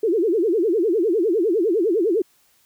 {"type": "tone with vibrato", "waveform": "sine", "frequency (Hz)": 389.3, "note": "G4", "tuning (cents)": -12, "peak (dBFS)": -16, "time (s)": [0.03, 2.22], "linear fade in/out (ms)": 5, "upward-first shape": "sine", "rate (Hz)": 9.9, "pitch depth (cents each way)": 300, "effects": ["white hiss -60 dBFS RMS until 2.65 s"]}